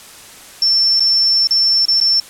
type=tone with dropouts; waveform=sine; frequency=5390 Hz; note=E8; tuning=38 cents sharp; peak=-10 dBFS; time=0.62-2.2 s; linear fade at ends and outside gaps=2 ms; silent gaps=0.997-1.004 / 1.472-1.508 / 1.854-1.884 / 2.002-2.011 s; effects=white hiss -38 dBFS RMS until 2.29 s + low-pass 11000 Hz 12 dB/octave